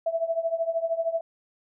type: tone with tremolo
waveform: sine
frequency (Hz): 661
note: E5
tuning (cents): +5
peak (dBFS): -20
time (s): 0.06-1.21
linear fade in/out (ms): 5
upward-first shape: triangle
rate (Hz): 13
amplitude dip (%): 90
effects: none